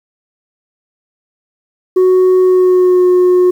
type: tone with pitch glide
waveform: sine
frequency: 370 to 362 Hz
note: F#4 to F#4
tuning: 0 to -38 cents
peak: -3 dBFS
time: 1.96-3.51 s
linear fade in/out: 10 ms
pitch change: -38 cents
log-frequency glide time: 2.41-3.06 s
effects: tanh soft clip ceiling -5 dBFS + 7-bit